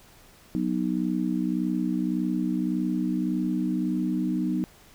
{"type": "chord", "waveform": "sine", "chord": "B major", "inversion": "second", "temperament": "just", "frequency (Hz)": [185.21, 246.9, 308.7], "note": ["F#3", "B3", "D#4"], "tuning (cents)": [2, 0, -14], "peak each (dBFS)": -28, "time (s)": [0.55, 4.64], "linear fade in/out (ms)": 0, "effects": ["pink hiss -54 dBFS RMS until 4.94 s"]}